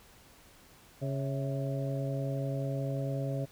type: harmonic tone with a mistuned harmonic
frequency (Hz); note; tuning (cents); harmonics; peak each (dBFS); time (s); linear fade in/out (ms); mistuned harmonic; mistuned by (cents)
137.6; C#3; -12; 1 / 2 / 3 / 4 / 5; -32 / -40 / -43 / -39 / -42; 1.01-3.46; 20; 5; -73
effects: pink hiss -58 dBFS RMS until 3.51 s